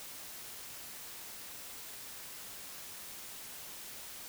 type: silence
effects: white hiss -47 dBFS RMS until 4.28 s

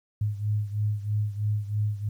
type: beating tone pair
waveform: sine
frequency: 104.2 / 107.3 Hz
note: G#2 / A2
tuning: +6 / -43 cents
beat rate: 3.1 Hz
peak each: -26 / -30 dBFS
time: 0.21-2.09 s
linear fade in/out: 5 ms
effects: 10-bit

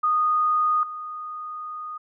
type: tone with level steps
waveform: sine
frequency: 1235 Hz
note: D#6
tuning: 13 cents flat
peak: -18 / -31 dBFS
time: 0.03-1.98 s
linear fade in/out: 10 ms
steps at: 0.83 s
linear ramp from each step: 2 ms
effects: none

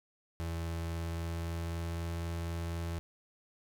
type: tone with pitch glide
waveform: 35% pulse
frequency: 83.3 to 84.12 Hz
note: E2 to E2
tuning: +19 to +36 cents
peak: -33 dBFS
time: 0.4-2.99 s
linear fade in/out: 0 ms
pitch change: +17 cents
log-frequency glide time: 0.84-2.15 s
effects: none

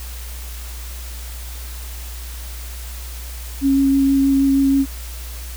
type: tone with vibrato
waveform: sine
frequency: 273.6 Hz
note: C#4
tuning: 23 cents flat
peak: -12 dBFS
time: 3.61-4.86 s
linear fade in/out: 50 ms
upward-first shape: sine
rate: 6.3 Hz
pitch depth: 11 cents each way
effects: added 60 Hz sine -29 dBFS peak until 5.56 s + white hiss -37 dBFS RMS until 5.56 s

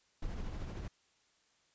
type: noise with tremolo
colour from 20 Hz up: brown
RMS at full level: -38 dBFS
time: 0.22-0.88 s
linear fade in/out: 5 ms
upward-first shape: triangle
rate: 13 Hz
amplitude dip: 45%
effects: white hiss -72 dBFS RMS until 1.74 s + resampled to 16000 Hz

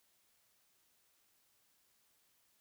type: silence
effects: white hiss -74 dBFS RMS until 2.6 s

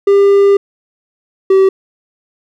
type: tone pair in turn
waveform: triangle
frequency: 399.1 / 384.3 Hz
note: G4 / G4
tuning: +31 / -34 cents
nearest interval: minor second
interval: 65 cents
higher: first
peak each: -3 dBFS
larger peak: neither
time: 0.07-0.57 / 1.5-1.69 s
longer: first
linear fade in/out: 5 ms
effects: none

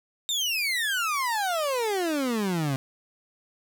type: exponential sweep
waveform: 30% pulse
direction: down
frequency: 3729 to 130 Hz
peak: -22 dBFS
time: 0.29-2.76 s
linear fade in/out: 0 ms
effects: none

